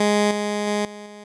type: tone with level steps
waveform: 15% pulse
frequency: 207.7 Hz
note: G#3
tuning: in tune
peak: -10 / -16 / -14 / -29 / -32 dBFS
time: 0-1.24 s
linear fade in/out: 5 ms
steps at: 0.31 / 0.67 / 0.85 / 1.06 s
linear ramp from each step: 2 ms
effects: resampled to 22050 Hz